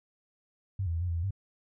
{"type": "tone with pitch steps", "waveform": "sine", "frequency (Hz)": [96.7, 83.8, 83, 89.5, 84.5, 83.9, 97.6], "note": ["G2", "E2", "E2", "F2", "E2", "E2", "G2"], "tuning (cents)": [-23, 29, 12, 43, 43, 31, -7], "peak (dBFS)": -28, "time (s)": [0.79, 1.308], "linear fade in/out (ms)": 5, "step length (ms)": 74, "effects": []}